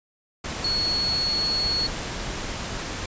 sine tone in noise, 4362 Hz, C#8, 29 cents flat, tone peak -22 dBFS, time 0.64-1.87 s, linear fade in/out 5 ms, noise pink, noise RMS -31 dBFS, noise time 0.44-3.06 s, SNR +6 dB, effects resampled to 16000 Hz

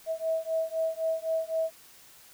sine beating tone pair, 645 / 648.9 Hz, E5 / E5, -38 / -27 cents, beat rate 3.9 Hz, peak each -30 dBFS, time 0.06-1.71 s, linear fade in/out 50 ms, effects white hiss -54 dBFS RMS until 2.33 s

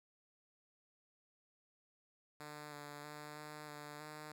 5% pulse tone with pitch steps, 149.3 / 146.4 / 149.4 / 150.8 / 148.1 / 152 Hz, D3 / D3 / D3 / D3 / D3 / D#3, +29 / -5 / +30 / +46 / +15 / -40 cents, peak -37 dBFS, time 2.4-4.32 s, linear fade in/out 2 ms, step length 320 ms, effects none

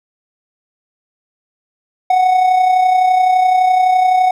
triangle tone with amplitude modulation, 740 Hz, F#5, in tune, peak -5 dBFS, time 2.1-4.31 s, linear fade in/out 5 ms, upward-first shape sine, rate 31.8 Hz, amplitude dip 45%, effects none

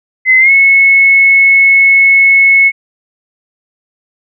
sine tone with pitch glide, 2047 to 2194 Hz, C7 to C#7, -38 to -18 cents, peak -3 dBFS, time 0.25-2.72 s, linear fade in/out 50 ms, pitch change +120 cents, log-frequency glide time 0.39-0.51 s, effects none

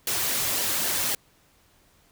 white noise with flanger, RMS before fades -26 dBFS, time 0.07-1.15 s, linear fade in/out 2 ms, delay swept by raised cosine 0.77 to 4.77 ms, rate 3.8 Hz, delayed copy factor -0.55, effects pink hiss -61 dBFS RMS until 2.11 s

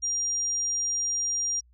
sine tone, 5700 Hz, F8, 34 cents sharp, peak -25 dBFS, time 0.02-1.61 s, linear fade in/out 20 ms, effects added 60 Hz sine -56 dBFS peak until 1.73 s

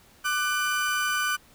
35% pulse tone pair together, 1189 / 1496.6 Hz, D6 / F#6, +21 / +19 cents, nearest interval major third, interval 398 cents, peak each -27 / -24 dBFS, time 0.24-1.37 s, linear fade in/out 20 ms, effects pink hiss -56 dBFS RMS until 1.54 s

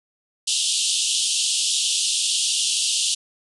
pink band-pass noise, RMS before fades -22 dBFS, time 0.47-3.15 s, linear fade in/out 10 ms, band 2800 to 10000 Hz, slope 96 dB/octave, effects none

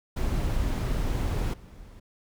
brown noise with level steps, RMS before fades -27 / -46 dBFS, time 0.16-2 s, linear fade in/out 10 ms, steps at 1.53 s, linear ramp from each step 10 ms, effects none

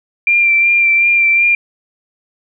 sine tone with vibrato, 2371 Hz, D7, 16 cents sharp, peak -8 dBFS, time 0.27-1.55 s, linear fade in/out 2 ms, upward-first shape sine, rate 2.7 Hz, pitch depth 23 cents each way, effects none

